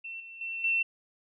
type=tone with level steps; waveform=sine; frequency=2697 Hz; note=E7; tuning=39 cents sharp; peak=-37 / -43 / -33 / -24 dBFS; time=0.04-0.83 s; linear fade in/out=10 ms; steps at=0.2 / 0.41 / 0.64 s; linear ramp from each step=2 ms; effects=none